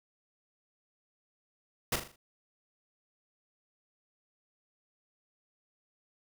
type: noise with echo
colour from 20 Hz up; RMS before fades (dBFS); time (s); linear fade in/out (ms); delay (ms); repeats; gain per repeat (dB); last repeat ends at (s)
pink; -29; 1.92-1.96; 5; 40; 5; -7; 2.16
effects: none